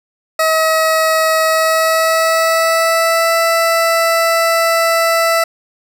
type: tone with pitch glide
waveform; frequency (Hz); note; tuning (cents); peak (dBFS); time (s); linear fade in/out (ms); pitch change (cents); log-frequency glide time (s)
20% pulse; 639 to 663.1; D#5 to E5; +46 to +10; -6; 0.39-5.44; 5; +64; 1.45-3.34
effects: none